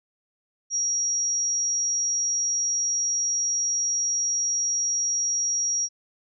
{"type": "tone", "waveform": "sine", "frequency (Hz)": 5680, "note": "F8", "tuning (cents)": 28, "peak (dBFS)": -22, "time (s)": [0.7, 5.89], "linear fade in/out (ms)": 50, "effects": []}